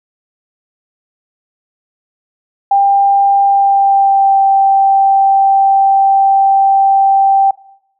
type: tone with pitch glide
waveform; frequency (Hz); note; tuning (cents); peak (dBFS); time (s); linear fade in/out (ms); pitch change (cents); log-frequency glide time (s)
sine; 795 to 782.7; G5 to G5; +24 to -3; -6; 2.71-7.51; 5; -27; 3.45-4.38
effects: noise-tail reverb RT60 0.8 s tail -22 dB re dry